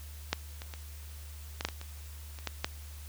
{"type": "clicks", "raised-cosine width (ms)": 0.2, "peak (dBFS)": [-10, -24, -24, -16, -11, -19, -26, -28, -15, -12], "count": 10, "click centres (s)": [0.33, 0.619, 0.738, 1.609, 1.65, 1.687, 1.814, 2.388, 2.473, 2.645], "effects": ["added 74 Hz sine -43 dBFS peak until 3.08 s", "white hiss -53 dBFS RMS until 3.08 s"]}